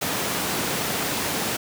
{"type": "high-pass noise", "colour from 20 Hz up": "pink", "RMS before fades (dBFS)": -26, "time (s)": [0.01, 1.57], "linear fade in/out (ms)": 10, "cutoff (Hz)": 160, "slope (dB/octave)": 12, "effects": []}